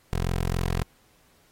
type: tone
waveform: 15% pulse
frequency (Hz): 43.65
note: F1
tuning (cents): 0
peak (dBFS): -18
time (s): 0.13-0.83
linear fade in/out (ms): 0
effects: pink hiss -62 dBFS RMS until 1.51 s + AAC 48 kbps